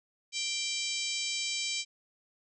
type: harmonic tone with a mistuned harmonic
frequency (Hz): 784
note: G5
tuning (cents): 0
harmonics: 3 / 4 / 5 / 6 / 7 / 8 / 9 / 10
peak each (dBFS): -37 / -38 / -39 / -40 / -40 / -41 / -42 / -42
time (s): 0.32-1.85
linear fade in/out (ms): 50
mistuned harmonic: 7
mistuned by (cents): -27
effects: none